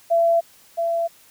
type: tone pair in turn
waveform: sine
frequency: 673 / 673 Hz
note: E5 / E5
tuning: +36 / +36 cents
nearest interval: unison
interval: 0 cents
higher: neither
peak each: -14 / -19 dBFS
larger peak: first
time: 0.1-0.41 / 0.77-1.08 s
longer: neither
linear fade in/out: 20 ms
effects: white hiss -52 dBFS RMS until 1.3 s